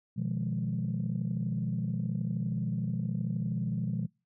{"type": "chord", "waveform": "sine", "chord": "F half-diminished seventh", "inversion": "second", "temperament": "equal", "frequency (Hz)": [123.47, 155.56, 174.61, 207.7], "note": ["Cb3", "Eb3", "F3", "Ab3"], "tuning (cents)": [0, 0, 0, 0], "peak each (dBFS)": [-33, -36, -33, -35], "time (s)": [0.16, 4.07], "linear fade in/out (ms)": 20, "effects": ["noise-tail reverb RT60 0.3 s tail -26 dB re dry", "tanh soft clip ceiling -22 dBFS"]}